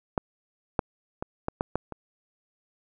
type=clicks; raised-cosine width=1 ms; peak=-10 / -8 / -17 / -13 / -11 / -11 / -22 dBFS; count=7; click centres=0.178 / 0.792 / 1.225 / 1.484 / 1.609 / 1.756 / 1.923 s; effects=none